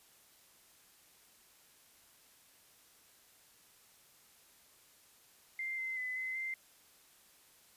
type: tone with pitch steps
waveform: sine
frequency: 2093 / 2068 / 2013 / 2046 / 2085 Hz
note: C7 / C7 / B6 / C7 / C7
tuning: 0 / -21 / +33 / -39 / -7 cents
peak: -36 dBFS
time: 5.59-6.54 s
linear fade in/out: 2 ms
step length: 190 ms
effects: white hiss -64 dBFS RMS until 7.76 s + resampled to 32000 Hz